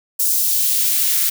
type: noise with high-pass filter sweep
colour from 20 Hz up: blue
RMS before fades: -17 dBFS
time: 0.19-1.3 s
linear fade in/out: 10 ms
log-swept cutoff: 6200 to 1400 Hz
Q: 0.84
effects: none